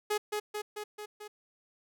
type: tone with echo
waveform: sawtooth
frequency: 420.1 Hz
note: G#4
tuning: 20 cents sharp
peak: -24 dBFS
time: 0.1-0.18 s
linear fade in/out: 10 ms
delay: 220 ms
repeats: 5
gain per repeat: -3 dB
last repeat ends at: 1.28 s
effects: none